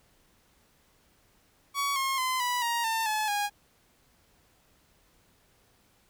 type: tone with pitch steps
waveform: sawtooth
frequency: 1125 / 1075.4 / 1028.1 / 982.8 / 939.5 / 898.1 / 858.5 / 820.7 Hz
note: C#6 / C6 / C6 / B5 / A#5 / A5 / A5 / G#5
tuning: +25 / +47 / -31 / -9 / +13 / +35 / -43 / -21 cents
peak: -23 dBFS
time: 1.74-3.5 s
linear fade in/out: 50 ms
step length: 220 ms
effects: pink hiss -65 dBFS RMS until 6.09 s